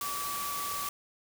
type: tone in noise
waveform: sine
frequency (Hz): 1149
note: D6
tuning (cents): -38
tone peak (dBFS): -35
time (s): 0.01-0.89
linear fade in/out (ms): 2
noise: white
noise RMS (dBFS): -37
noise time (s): 0.01-0.89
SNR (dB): -1
effects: none

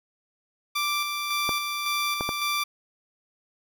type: tone with tremolo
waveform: 15% pulse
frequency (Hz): 1174.7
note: D6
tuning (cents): 0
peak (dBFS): -18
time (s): 0.75-2.64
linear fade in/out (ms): 10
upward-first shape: square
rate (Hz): 1.8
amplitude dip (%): 35
type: clicks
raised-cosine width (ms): 1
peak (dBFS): -14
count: 3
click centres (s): 1.492 / 2.209 / 2.291
effects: none

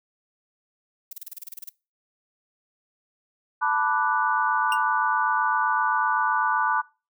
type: noise bursts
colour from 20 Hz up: violet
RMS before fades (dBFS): -36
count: 12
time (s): 1.11-1.692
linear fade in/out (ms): 5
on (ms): 21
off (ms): 30
type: chord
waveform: sine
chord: B minor seventh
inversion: third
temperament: equal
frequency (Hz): 880 / 987.8 / 1174.7 / 1480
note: A5 / B5 / D6 / F#6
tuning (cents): 0 / 0 / 0 / 0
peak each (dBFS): -26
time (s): 3.61-6.82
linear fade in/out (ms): 20
type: tone with exponential decay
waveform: 45% pulse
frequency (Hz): 2794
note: F7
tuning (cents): 0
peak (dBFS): -23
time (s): 4.72-4.79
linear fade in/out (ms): 2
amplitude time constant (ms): 15
effects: noise-tail reverb RT60 0.3 s tail -22 dB re dry

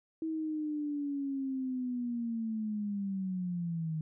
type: linear sweep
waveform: sine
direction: down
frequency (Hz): 322.8 to 155.2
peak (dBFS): -32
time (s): 0.22-4.01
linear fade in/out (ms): 2
effects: none

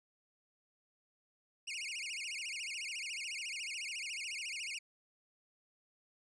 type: tone with vibrato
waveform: sawtooth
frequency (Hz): 2489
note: D#7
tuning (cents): 0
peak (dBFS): -36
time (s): 1.67-4.79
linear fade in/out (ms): 10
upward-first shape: sine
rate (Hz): 14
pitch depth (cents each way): 270
effects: resampled to 22050 Hz

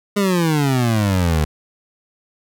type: exponential sweep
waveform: 25% pulse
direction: down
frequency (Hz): 207.5 to 74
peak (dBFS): -11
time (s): 0.16-1.45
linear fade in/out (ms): 10
effects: none

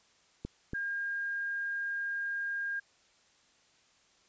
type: clicks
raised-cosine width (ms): 3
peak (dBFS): -24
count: 2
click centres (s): 0.45 / 0.734
type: tone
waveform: sine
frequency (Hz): 1614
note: G#6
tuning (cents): -50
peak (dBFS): -32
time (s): 0.74-2.8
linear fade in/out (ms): 10
effects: white hiss -66 dBFS RMS until 4.28 s + resampled to 16000 Hz

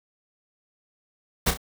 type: noise with echo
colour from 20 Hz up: pink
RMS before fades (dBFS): -21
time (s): 1.46-1.51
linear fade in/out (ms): 10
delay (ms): 32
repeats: 2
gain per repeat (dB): -8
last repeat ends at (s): 1.574
effects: none

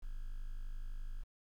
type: tone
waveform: triangle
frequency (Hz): 25.87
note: G#0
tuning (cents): -6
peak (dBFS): -36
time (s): 0.02-1.24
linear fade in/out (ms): 20
effects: tanh soft clip ceiling -33 dBFS + 11-bit

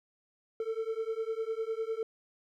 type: beating tone pair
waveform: triangle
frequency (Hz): 442.1 / 452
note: A4 / A4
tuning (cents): +8 / +47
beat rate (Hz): 9.9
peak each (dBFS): -33 / -33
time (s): 0.6-2.03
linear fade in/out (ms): 2
effects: none

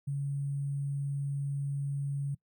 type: tone with sample-and-hold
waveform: sine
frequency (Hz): 140.4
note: C#3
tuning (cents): +22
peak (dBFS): -30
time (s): 0.07-2.35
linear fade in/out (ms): 10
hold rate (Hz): 8820
effects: noise-tail reverb RT60 0.1 s tail -22 dB re dry

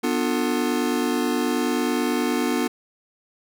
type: chord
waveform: square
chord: B half-diminished seventh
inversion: none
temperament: just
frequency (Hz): 246.9 / 296.3 / 355.6 / 444.5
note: B3 / D4 / F4 / A4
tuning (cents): 0 / +15 / +31 / +18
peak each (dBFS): -25 / -27 / -28 / -30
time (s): 0.03-2.68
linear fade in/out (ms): 10
effects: none

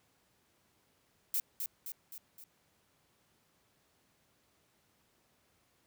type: noise with echo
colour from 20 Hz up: violet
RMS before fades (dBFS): -32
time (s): 1.34-1.4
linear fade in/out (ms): 2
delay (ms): 260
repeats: 4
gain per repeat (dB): -5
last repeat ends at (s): 2.44
effects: pink hiss -72 dBFS RMS until 5.86 s + high-pass 80 Hz 12 dB/octave

